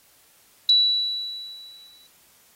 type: tone with exponential decay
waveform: sine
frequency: 3936 Hz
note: B7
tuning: 7 cents flat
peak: -12 dBFS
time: 0.69-2.07 s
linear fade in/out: 2 ms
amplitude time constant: 300 ms
effects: white hiss -57 dBFS RMS until 2.55 s + AAC 48 kbps